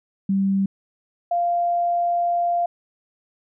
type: tone pair in turn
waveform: sine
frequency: 195 / 694.9 Hz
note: G3 / F5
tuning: -9 / -9 cents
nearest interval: octave + minor seventh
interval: 2200 cents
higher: second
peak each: -17 / -18 dBFS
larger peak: first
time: 0.29-0.66 / 1.31-2.66 s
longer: second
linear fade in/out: 5 ms
effects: none